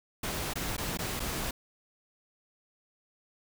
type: noise with dropouts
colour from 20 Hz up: pink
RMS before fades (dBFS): -34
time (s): 0.23-1.51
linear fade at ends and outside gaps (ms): 5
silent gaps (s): 0.536-0.555 / 0.767-0.779 / 0.973-0.988 / 1.196-1.201
effects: none